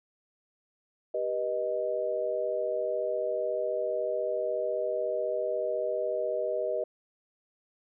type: chord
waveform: sine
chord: G augmented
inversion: none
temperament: equal with one note detuned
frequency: 392 / 486.2 / 622.3 Hz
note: G4 / B4 / D#5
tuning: 0 / -27 / 0 cents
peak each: -35 / -32 / -30 dBFS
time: 1.14-6.84 s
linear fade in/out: 5 ms
effects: none